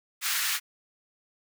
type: high-pass noise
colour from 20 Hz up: pink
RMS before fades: -28 dBFS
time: 0.21-0.6 s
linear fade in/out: 50 ms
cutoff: 1400 Hz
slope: 24 dB/octave
effects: none